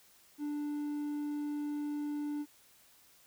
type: tone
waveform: triangle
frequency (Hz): 294.2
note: D4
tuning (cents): +3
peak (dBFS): -32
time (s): 0.38-2.46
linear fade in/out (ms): 50
effects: white hiss -63 dBFS RMS until 3.26 s